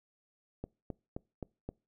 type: click train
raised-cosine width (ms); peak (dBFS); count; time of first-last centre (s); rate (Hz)
2; -25; 5; 0.64-1.69; 3.81
effects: noise-tail reverb RT60 0.3 s tail -25 dB re dry